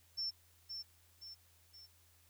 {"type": "tone with echo", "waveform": "sine", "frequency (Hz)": 5390, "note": "E8", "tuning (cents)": 38, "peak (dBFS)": -36, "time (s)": [0.17, 0.31], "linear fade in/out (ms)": 20, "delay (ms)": 520, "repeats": 3, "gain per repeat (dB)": -6, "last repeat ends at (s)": 1.87, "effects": ["added 85 Hz sine -69 dBFS peak until 2.29 s", "white hiss -69 dBFS RMS until 2.29 s"]}